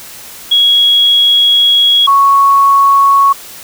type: tone pair in turn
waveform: sine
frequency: 3322 / 1108.6 Hz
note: G#7 / C#6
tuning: 0 / 0 cents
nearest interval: octave + perfect fifth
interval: 1900 cents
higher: first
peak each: -5 / -4 dBFS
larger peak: second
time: 0.51-2.07 / 2.07-3.33 s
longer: first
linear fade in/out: 10 ms
effects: white hiss -31 dBFS RMS until 3.63 s